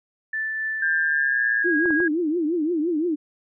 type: tone with tremolo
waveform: sine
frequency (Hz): 1760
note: A6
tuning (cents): 0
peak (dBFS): -23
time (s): 0.33-1.63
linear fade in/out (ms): 5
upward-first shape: triangle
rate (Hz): 3.7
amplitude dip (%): 25
type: tone with pitch glide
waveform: sine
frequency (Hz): 1600 to 1642.1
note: G6 to G#6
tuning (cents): +35 to -20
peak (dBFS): -20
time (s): 0.82-2.08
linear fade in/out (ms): 5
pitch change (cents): +45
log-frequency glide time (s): 1.02-1.43
type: tone with vibrato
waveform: sine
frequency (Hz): 325.3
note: E4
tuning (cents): -23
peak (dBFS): -20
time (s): 1.64-3.16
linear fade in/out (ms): 20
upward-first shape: triangle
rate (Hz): 5.8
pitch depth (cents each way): 200
type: clicks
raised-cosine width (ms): 1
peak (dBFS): -21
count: 3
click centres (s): 1.857 / 1.906 / 2.003
effects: none